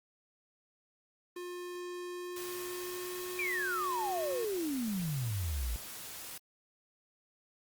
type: tone with pitch glide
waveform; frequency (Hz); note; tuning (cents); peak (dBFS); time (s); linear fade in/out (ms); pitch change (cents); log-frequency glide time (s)
square; 355.9 to 363.6; F4 to F#4; +33 to -30; -40; 1.36-4.45; 5; +37; 2.14-3.58
type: noise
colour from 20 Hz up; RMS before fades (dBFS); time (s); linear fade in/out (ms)
white; -45; 2.36-6.38; 5
type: exponential sweep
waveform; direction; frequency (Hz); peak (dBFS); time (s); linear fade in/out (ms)
sine; down; 2434 to 52.5; -32; 3.39-5.76; 0
effects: Opus 32 kbps